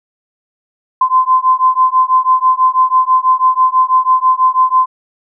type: beating tone pair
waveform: sine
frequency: 1028 / 1034.1 Hz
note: C6 / C6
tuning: -31 / -21 cents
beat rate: 6.1 Hz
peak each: -11 dBFS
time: 1.01-4.86 s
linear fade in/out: 5 ms
effects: none